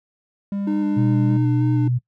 triangle tone with pitch glide, 200 to 201.7 Hz, G3 to G3, +35 to +50 cents, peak -20 dBFS, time 0.52-1.37 s, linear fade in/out 2 ms, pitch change +15 cents, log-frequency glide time 0.78-0.87 s
triangle tone with vibrato, 302.5 Hz, D#4, 49 cents flat, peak -18 dBFS, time 0.67-1.88 s, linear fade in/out 5 ms, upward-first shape square, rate 3.2 Hz, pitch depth 15 cents each way
sine tone, 123.47 Hz, B2, in tune, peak -17 dBFS, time 0.96-1.99 s, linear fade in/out 20 ms
effects noise-tail reverb RT60 0.1 s tail -21 dB re dry

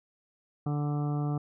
harmonic tone, 146.7 Hz, D3, 2 cents flat, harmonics 1 / 2 / 3 / 4 / 5 / 6 / 7 / 8 / 9, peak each -28 / -35 / -42 / -49 / -41 / -51 / -54 / -46 / -52 dBFS, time 0.66-1.38 s, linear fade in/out 5 ms, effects none

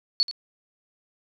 sine tone with echo, 4435 Hz, C#8, in tune, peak -17 dBFS, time 0.2-0.23 s, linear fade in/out 0 ms, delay 82 ms, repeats 1, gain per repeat -13 dB, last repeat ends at 0.312 s, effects none

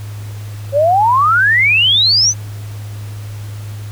sine exponential sweep, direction up, 539 to 6272 Hz, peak -8 dBFS, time 0.72-2.34 s, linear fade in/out 50 ms, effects added 104 Hz sine -24 dBFS peak until 3.91 s + pink hiss -39 dBFS RMS until 3.91 s

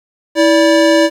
square tone pair together, 325.8 / 580.5 Hz, E4 / D5, -20 / -20 cents, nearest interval minor seventh, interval 1000 cents, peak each -11 dBFS, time 0.35-1.1 s, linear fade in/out 50 ms, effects low-pass 7000 Hz 12 dB/octave + 7-bit

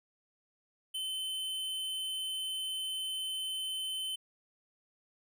square tone, 3062 Hz, G7, 41 cents flat, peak -35 dBFS, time 0.94-4.16 s, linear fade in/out 10 ms, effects none

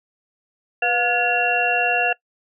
sine tone cluster, 490.9 / 715 / 1436 / 1701 / 2737 Hz, B4 / F5 / F6 / G#6 / F7, -10 / +41 / +48 / +41 / -36 cents, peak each -27 / -22 / -27 / -23 / -20 dBFS, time 0.82-2.13 s, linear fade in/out 5 ms, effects noise-tail reverb RT60 0.1 s tail -22 dB re dry

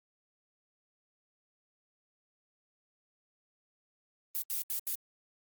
violet noise bursts at uneven times, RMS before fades -34 dBFS, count 4, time 4.35-4.42 / 4.5-4.62 / 4.7-4.79 / 4.87-4.95 s, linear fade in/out 0 ms, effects Opus 24 kbps

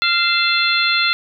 harmonic tone with a mistuned harmonic, 693 Hz, F5, 14 cents flat, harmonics 2 / 3 / 4 / 5 / 6, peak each -19 / -21 / -21 / -21 / -20 dBFS, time 0.02-1.13 s, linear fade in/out 0 ms, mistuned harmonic 4, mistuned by -67 cents, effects none

